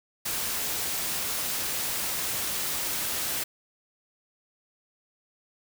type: noise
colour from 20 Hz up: white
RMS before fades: -30 dBFS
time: 0.25-3.44 s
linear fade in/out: 10 ms
effects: none